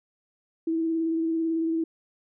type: tone with vibrato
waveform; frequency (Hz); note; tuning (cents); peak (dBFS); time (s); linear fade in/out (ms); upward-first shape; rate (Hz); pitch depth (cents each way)
sine; 326.4; E4; -17; -23; 0.67-1.84; 5; square; 18; 16
effects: none